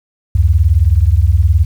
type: beating tone pair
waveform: sine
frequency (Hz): 70.9 / 89.9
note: C#2 / F#2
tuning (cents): +40 / -49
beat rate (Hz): 19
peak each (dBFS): -10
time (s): 0.35-1.65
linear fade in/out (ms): 5
effects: 7-bit